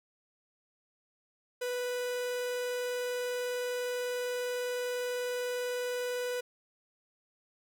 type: tone with vibrato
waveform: 45% pulse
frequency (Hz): 493.9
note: B4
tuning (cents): 0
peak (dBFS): -32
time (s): 1.61-6.41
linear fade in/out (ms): 10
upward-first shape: square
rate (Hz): 20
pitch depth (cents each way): 10
effects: none